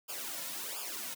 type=noise with flanger; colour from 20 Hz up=white; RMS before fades=-40 dBFS; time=0.08-1.15 s; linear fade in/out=20 ms; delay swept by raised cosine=0.49 to 2.59 ms; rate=1.4 Hz; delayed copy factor=-0.8; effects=high-pass 200 Hz 12 dB/octave